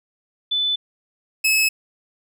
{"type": "tone pair in turn", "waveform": ["sine", "sawtooth"], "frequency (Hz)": [3500, 2587], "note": ["A7", "E7"], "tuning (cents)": [-10, -33], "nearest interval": "perfect fourth", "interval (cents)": 523, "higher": "first", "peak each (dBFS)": [-18, -12], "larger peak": "second", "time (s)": [[0.51, 0.76], [1.44, 1.69]], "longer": "neither", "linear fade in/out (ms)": 10, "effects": []}